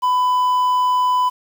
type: tone with quantisation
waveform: triangle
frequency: 1000 Hz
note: B5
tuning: 21 cents sharp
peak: -12 dBFS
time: 0.02-1.3 s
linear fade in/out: 20 ms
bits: 7
effects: none